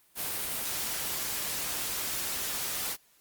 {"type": "noise with amplitude modulation", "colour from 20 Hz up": "white", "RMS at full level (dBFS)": -32, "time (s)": [0.15, 2.97], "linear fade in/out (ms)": 50, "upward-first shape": "sine", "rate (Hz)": 275, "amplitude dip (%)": 25, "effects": ["white hiss -64 dBFS RMS until 3.2 s", "Opus 32 kbps"]}